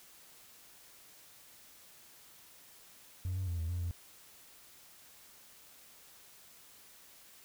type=tone with pitch steps; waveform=triangle; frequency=90.9 / 93.8 / 86 / 81.8 / 87.8 / 86.4 Hz; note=F#2 / F#2 / F2 / E2 / F2 / F2; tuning=-30 / +24 / -26 / -13 / +10 / -18 cents; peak=-30 dBFS; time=3.25-3.91 s; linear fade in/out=0 ms; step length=110 ms; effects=tanh soft clip ceiling -29 dBFS + white hiss -58 dBFS RMS until 7.44 s